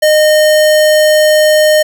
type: tone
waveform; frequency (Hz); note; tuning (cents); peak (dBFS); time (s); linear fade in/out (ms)
square; 613; D#5; -26; -6; 0.02-1.83; 10
effects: none